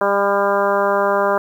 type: harmonic tone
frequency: 200 Hz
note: G3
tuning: 35 cents sharp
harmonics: 1 / 2 / 3 / 4 / 5 / 6 / 7 / 8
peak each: -29 / -21 / -18 / -24 / -21 / -23 / -25 / -29 dBFS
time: 0.01-1.38 s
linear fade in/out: 2 ms
effects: 8-bit